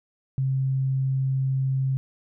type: tone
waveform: sine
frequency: 133.3 Hz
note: C3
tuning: 33 cents sharp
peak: -21 dBFS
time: 0.38-1.97 s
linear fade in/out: 0 ms
effects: none